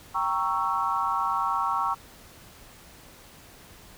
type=chord; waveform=sine; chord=G diminished seventh; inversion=none; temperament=equal with one note detuned; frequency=784 / 932.3 / 1108.7 / 1327.7 Hz; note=G5 / Bb5 / Db6 / Fb6; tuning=0 / 0 / 0 / +12 cents; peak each=-32 / -29 / -27 / -30 dBFS; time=0.14-1.95 s; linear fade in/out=20 ms; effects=pink hiss -50 dBFS RMS until 3.97 s